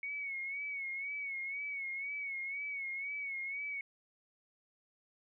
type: tone with vibrato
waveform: sine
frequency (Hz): 2217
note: C#7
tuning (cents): 0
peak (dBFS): -37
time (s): 0.03-3.81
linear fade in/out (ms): 2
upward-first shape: sine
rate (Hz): 2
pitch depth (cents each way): 63
effects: none